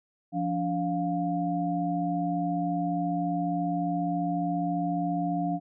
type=tone cluster; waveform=sine; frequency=173.6 / 288.2 / 703 Hz; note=F3 / D4 / F5; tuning=-10 / -33 / +11 cents; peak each=-30 dBFS; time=0.32-5.6 s; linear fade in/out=50 ms; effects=none